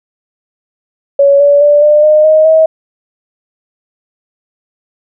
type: tone with pitch steps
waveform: sine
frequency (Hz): 561 / 573.1 / 585.5 / 598.1 / 611.1 / 624.3 / 637.8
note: C#5 / D5 / D5 / D5 / D#5 / D#5 / D#5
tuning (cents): +21 / -42 / -5 / +31 / -31 / +6 / +43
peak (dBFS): -3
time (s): 1.19-2.66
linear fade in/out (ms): 5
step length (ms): 210
effects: none